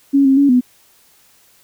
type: tone with pitch steps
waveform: sine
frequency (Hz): 277.9 / 268.6 / 281.8 / 249.1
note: C#4 / C4 / C#4 / B3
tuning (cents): +4 / +46 / +29 / +15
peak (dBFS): -8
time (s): 0.13-0.61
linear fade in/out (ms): 20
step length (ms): 120
effects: white hiss -52 dBFS RMS until 1.63 s